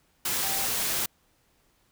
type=tone in noise; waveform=sine; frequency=780 Hz; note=G5; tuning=9 cents flat; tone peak=-37 dBFS; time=0.43-0.66 s; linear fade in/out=5 ms; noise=white; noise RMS=-28 dBFS; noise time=0.25-1.06 s; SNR=-12 dB; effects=pink hiss -67 dBFS RMS until 1.91 s

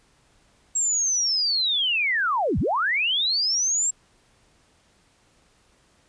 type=linear two-way sweep; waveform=sine; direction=down then up; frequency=7630 to 51 to 7630 Hz; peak=-20 dBFS; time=0.75-3.91 s; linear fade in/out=10 ms; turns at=2.59 s; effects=pink hiss -61 dBFS RMS until 6.08 s + resampled to 22050 Hz

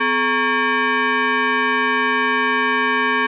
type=tone with frequency modulation; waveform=sine; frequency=255 Hz; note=C4; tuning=44 cents flat; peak=-15 dBFS; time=0-3.27 s; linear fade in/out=10 ms; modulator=683 Hz; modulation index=3.1; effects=none

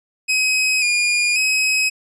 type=tone with pitch steps; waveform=sawtooth; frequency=2536 / 2427 / 2544 Hz; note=D#7 / D#7 / D#7; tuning=+32 / -44 / +38 cents; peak=-12 dBFS; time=0.28-1.9 s; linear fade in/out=20 ms; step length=540 ms; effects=resampled to 22050 Hz

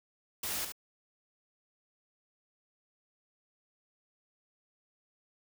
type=noise with echo; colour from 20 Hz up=white; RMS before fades=-36 dBFS; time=0.43-0.65 s; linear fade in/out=5 ms; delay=72 ms; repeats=1; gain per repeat=-6 dB; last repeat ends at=0.722 s; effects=none

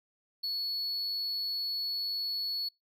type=tone; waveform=triangle; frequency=4399 Hz; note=C#8; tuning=14 cents flat; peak=-30 dBFS; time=0.43-2.69 s; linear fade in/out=10 ms; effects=noise-tail reverb RT60 0.2 s tail -26 dB re dry

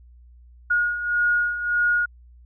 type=beating tone pair; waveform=sine; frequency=1438 / 1439.7 Hz; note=F#6 / F#6; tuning=-50 / -48 cents; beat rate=1.7 Hz; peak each=-26 / -20 dBFS; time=0.7-2.06 s; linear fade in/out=10 ms; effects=added 60 Hz sine -46 dBFS peak until 2.45 s

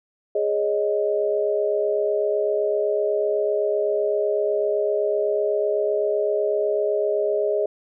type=chord; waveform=sine; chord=Ab suspended fourth; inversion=none; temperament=equal; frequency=415.3 / 554.4 / 622.3 Hz; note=Ab4 / Db5 / Eb5; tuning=0 / 0 / 0 cents; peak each=-22 / -27 / -23 dBFS; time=0.35-7.66 s; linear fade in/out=5 ms; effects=none

